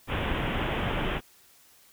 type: low-pass noise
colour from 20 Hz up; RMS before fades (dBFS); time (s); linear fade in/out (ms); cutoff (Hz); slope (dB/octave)
pink; -29; 0.07-1.21; 50; 3400; 96
effects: white hiss -58 dBFS RMS until 1.92 s